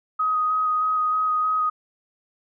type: tone with vibrato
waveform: sine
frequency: 1255 Hz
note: D#6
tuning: 15 cents sharp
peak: -19 dBFS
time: 0.19-1.7 s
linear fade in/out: 10 ms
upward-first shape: square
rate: 3.2 Hz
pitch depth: 10 cents each way
effects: none